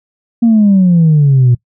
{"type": "exponential sweep", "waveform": "sine", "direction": "down", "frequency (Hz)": [236.8, 119.2], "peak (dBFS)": -3, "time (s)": [0.42, 1.55], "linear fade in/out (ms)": 10, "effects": ["noise-tail reverb RT60 0.1 s tail -22 dB re dry", "tanh soft clip ceiling -2 dBFS"]}